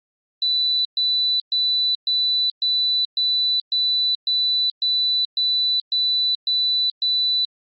sine tone bursts, 3980 Hz, B7, 13 cents sharp, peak -17 dBFS, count 13, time 0.42-7.45 s, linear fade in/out 2 ms, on 430 ms, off 120 ms, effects Opus 24 kbps

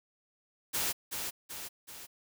white noise with echo, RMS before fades -32 dBFS, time 0.73-0.93 s, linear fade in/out 20 ms, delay 380 ms, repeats 3, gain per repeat -5 dB, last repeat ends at 2.07 s, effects none

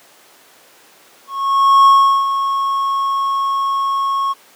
triangle tone with ADSR envelope, 1096 Hz, C#6, 20 cents flat, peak -3 dBFS, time 1.27-4.34 s, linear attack 590 ms, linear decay 390 ms, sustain -10 dB, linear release 26 ms, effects pink hiss -46 dBFS RMS until 4.55 s + high-pass 400 Hz 12 dB/octave

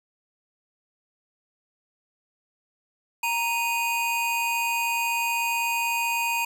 square tone pair together, 932.3 / 2489 Hz, A#5 / D#7, 0 / 0 cents, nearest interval octave + perfect fourth, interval 1700 cents, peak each -27 dBFS, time 3.23-6.45 s, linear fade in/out 5 ms, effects 8-bit

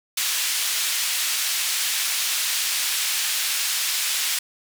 pink band-pass noise, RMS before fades -24 dBFS, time 0.17-4.39 s, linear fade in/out 5 ms, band 2600 to 15000 Hz, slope 12 dB/octave, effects none

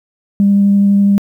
sine tone with vibrato, 200.2 Hz, G3, 37 cents sharp, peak -6 dBFS, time 0.4-1.18 s, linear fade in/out 0 ms, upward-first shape triangle, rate 12 Hz, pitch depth 9 cents each way, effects tanh soft clip ceiling -2 dBFS + 8-bit

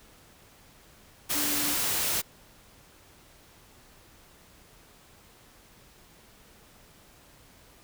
sine tone in noise, 293.7 Hz, D4, in tune, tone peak -35 dBFS, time 1.34-1.75 s, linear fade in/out 20 ms, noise white, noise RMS -28 dBFS, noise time 1.29-2.22 s, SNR -10 dB, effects pink hiss -56 dBFS RMS until 7.83 s

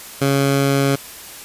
15% pulse tone, 138.4 Hz, C#3, 2 cents flat, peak -8 dBFS, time 0.21-0.96 s, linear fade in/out 10 ms, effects white hiss -36 dBFS RMS until 1.44 s + resampled to 32000 Hz

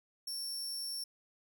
sawtooth tone, 5450 Hz, F8, 43 cents flat, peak -35 dBFS, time 0.27-1.04 s, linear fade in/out 5 ms, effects none

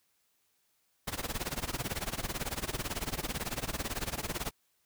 pink noise with tremolo, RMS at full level -33 dBFS, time 1.07-4.51 s, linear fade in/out 10 ms, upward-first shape sine, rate 18 Hz, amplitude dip 90%, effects white hiss -74 dBFS RMS until 4.85 s

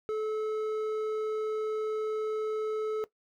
sine tone with hard clipping, 432.6 Hz, A4, 29 cents flat, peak -30 dBFS, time 0.09-3.04 s, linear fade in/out 0 ms, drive 6 dB, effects noise-tail reverb RT60 0.1 s tail -17 dB re dry

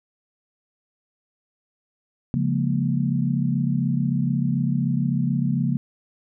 sine chord, Bb minor seventh, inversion first, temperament equal with one note detuned, 138.59 / 174.61 / 207.7 / 234.6 Hz, Db3 / F3 / Ab3 / Bb3, 0 / 0 / 0 / +11 cents, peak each -23 / -25 / -29 / -25 dBFS, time 2.34-5.77 s, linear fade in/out 0 ms, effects none

